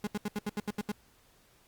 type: tone bursts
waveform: 35% pulse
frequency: 207.7 Hz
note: G#3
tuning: in tune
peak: -29 dBFS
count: 9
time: 0.04-0.918 s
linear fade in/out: 2 ms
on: 30 ms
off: 76 ms
effects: pink hiss -64 dBFS RMS until 1.67 s + Opus 48 kbps